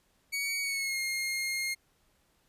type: tone with pitch glide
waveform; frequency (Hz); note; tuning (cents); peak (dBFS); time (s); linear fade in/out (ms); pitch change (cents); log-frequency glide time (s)
sawtooth; 2249 to 2135; C#7 to C7; +24 to +34; -27; 0.32-1.75; 20; -90; 0.62-0.99
effects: pink hiss -70 dBFS RMS until 2.48 s + resampled to 32000 Hz